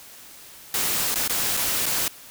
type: noise with dropouts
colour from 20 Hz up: white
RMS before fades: -24 dBFS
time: 0.74-2.08 s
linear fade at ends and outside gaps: 1 ms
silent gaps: 1.143-1.157 / 1.278-1.296 / 1.568-1.572 / 1.857-1.863 s
effects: white hiss -45 dBFS RMS until 2.3 s